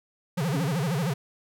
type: tone with vibrato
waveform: square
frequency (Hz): 155.56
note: D#3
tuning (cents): 0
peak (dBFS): -25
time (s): 0.37-1.14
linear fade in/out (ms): 10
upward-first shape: sine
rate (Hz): 13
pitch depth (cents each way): 280
type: tone with exponential decay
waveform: sine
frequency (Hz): 277.2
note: C#4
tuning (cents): 0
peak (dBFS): -28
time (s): 0.54-1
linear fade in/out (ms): 2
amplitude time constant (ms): 100
effects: none